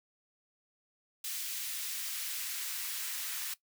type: noise with high-pass filter sweep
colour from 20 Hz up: white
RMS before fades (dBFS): -38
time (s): 1.24-3.54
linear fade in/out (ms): 5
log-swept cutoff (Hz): 2500 to 1400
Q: 0.87
effects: noise-tail reverb RT60 0.1 s tail -17 dB re dry